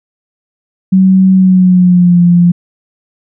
sine tone with pitch glide, 188.9 to 174.23 Hz, F#3 to F3, +36 to -4 cents, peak -3 dBFS, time 0.92-2.52 s, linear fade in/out 10 ms, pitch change -140 cents, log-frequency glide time 1.33-2.21 s, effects none

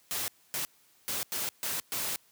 white noise bursts at uneven times, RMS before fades -33 dBFS, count 6, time 0.11-0.28 / 0.54-0.65 / 1.08-1.23 / 1.32-1.49 / 1.63-1.8 / 1.92-2.16 s, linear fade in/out 0 ms, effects white hiss -64 dBFS RMS until 2.31 s + high-pass 80 Hz 12 dB/octave

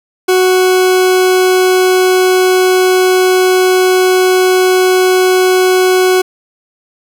40% pulse tone, 370 Hz, F#4, in tune, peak -6 dBFS, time 0.28-6.22 s, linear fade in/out 10 ms, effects none

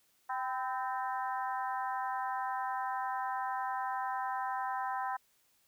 harmonic tone with a mistuned harmonic, 260 Hz, C4, 11 cents flat, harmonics 3 / 4 / 5 / 6 / 7, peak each -36 / -37 / -43 / -44 / -47 dBFS, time 0.29-5.17 s, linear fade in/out 10 ms, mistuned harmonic 4, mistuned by -49 cents, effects white hiss -71 dBFS RMS until 5.67 s

